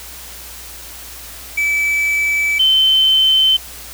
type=tone pair in turn; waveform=triangle / sine; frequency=2305 / 3077 Hz; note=D7 / G7; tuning=-33 / -33 cents; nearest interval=perfect fourth; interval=500 cents; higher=second; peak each=-12 / -9 dBFS; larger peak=second; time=1.57-2.59 / 2.59-3.57 s; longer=first; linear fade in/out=10 ms; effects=added 60 Hz sine -40 dBFS peak until 3.93 s + white hiss -34 dBFS RMS until 3.93 s